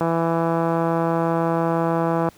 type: click train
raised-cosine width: 1 ms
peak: -8 dBFS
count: 379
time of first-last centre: 0.01-2.287 s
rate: 166 Hz
effects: pink hiss -51 dBFS RMS until 2.37 s + high-pass 80 Hz 12 dB/octave